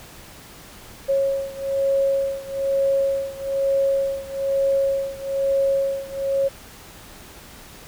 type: beating tone pair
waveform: sine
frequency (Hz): 547 / 548.1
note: C#5 / C#5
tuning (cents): -23 / -20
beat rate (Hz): 1.1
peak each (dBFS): -21 / -23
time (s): 1.08-6.49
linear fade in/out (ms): 20
effects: pink hiss -43 dBFS RMS until 7.87 s